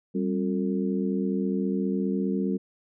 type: harmonic tone with a mistuned harmonic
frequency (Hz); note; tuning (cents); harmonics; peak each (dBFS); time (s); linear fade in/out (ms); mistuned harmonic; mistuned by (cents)
89.8; F2; +49; 2 / 3 / 4 / 5; -26 / -30 / -32 / -34; 0.14-2.58; 20; 2; +140
effects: none